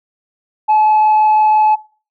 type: tone with frequency modulation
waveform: sine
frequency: 858 Hz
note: A5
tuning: 44 cents flat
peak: -6 dBFS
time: 0.68-1.76 s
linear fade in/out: 20 ms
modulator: 26 Hz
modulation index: 0.21
effects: noise-tail reverb RT60 0.4 s tail -24 dB re dry + tanh soft clip ceiling -6 dBFS